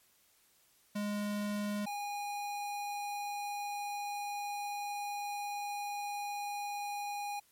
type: tone pair in turn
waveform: square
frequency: 206.6 / 818.3 Hz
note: G#3 / G#5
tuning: -9 / -26 cents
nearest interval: 2 octaves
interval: 2383 cents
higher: second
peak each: -34 / -37 dBFS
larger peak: first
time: 0.95-1.86 / 1.86-7.4 s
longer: second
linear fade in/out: 10 ms
effects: white hiss -68 dBFS RMS until 7.51 s + MP3 64 kbps